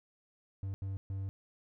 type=tone bursts at uneven times; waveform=triangle; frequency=97 Hz; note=G2; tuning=18 cents flat; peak=-33 dBFS; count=3; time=0.63-0.74 / 0.82-0.97 / 1.1-1.29 s; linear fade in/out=0 ms; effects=none